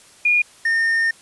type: tone pair in turn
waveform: sine / triangle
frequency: 2434 / 1823.4 Hz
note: D#7 / A#6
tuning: -39 / -39 cents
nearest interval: perfect fourth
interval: 500 cents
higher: first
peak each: -13 / -14 dBFS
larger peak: first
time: 0.25-0.42 / 0.65-1.11 s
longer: second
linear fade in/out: 5 ms
effects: white hiss -48 dBFS RMS until 1.21 s + resampled to 24000 Hz